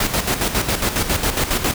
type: noise with tremolo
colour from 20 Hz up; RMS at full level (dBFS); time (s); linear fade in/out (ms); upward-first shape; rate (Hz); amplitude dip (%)
pink; -18; 0-1.74; 5; square; 7.3; 60
effects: none